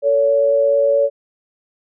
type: tone pair together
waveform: sine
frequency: 447.7 / 564.7 Hz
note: A4 / C#5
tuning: +30 / +32 cents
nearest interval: major third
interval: 402 cents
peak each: -20 / -12 dBFS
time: 0.02-1.1 s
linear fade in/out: 50 ms
effects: none